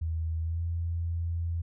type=tone with pitch glide; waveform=sine; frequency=81 to 84.29 Hz; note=E2 to E2; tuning=-30 to +39 cents; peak=-28 dBFS; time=0.01-1.62 s; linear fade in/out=10 ms; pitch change=+69 cents; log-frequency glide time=0.42-0.62 s; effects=none